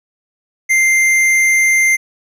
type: tone with hard clipping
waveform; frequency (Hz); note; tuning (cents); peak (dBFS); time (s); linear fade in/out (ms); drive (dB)
triangle; 2093; C7; 0; -11; 0.69-1.97; 20; 14
effects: none